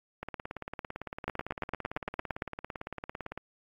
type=two click trains; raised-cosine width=0.5 ms; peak=-22 / -16 dBFS; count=57 / 11; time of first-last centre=0.23-3.376 / 1.28-2.422 s; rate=17.8 / 8.76 Hz; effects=AAC 64 kbps